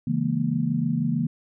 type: chord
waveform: sine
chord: A# half-diminished seventh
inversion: first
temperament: equal with one note detuned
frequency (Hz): 138.59 / 164.81 / 207.7 / 234.2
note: C#3 / E3 / G#3 / A#3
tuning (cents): 0 / 0 / 0 / +8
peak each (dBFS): -28 / -26 / -31 / -25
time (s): 0.07-1.27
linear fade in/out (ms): 5
effects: none